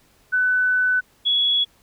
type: tone pair in turn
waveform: sine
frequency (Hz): 1500 / 3367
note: F#6 / G#7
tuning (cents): +23 / +23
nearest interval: octave + major second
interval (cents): 1400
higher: second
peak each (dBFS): -16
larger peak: neither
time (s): 0.32-1.01 / 1.25-1.65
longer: first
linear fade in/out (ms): 20
effects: pink hiss -58 dBFS RMS until 1.82 s